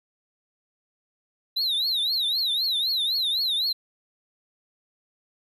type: tone with vibrato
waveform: triangle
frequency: 3922 Hz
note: B7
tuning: 13 cents flat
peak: -21 dBFS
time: 1.56-3.73 s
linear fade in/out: 10 ms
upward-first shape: triangle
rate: 3.9 Hz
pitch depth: 210 cents each way
effects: none